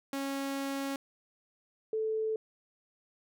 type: tone pair in turn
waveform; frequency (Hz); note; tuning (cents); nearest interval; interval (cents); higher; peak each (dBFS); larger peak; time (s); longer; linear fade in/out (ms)
sawtooth / sine; 274.8 / 438.5; C#4 / A4; -15 / -6; minor sixth; 809; second; -29 / -29; neither; 0.13-0.96 / 1.93-2.36; first; 2
effects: none